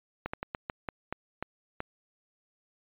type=slowing click train; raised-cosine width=0.5 ms; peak=-18 dBFS; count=9; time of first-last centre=0.26-1.804 s; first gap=75 ms; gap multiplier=1.26; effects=resampled to 8000 Hz